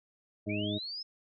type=harmonic tone; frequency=103.83 Hz; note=G#2; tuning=in tune; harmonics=1 / 2 / 3 / 4 / 6; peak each=-37 / -36 / -36 / -42 / -40 dBFS; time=0.46-0.79 s; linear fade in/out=20 ms
type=linear sweep; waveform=sine; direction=up; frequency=2217 to 5240 Hz; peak=-37 dBFS; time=0.49-1.03 s; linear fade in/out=10 ms
effects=none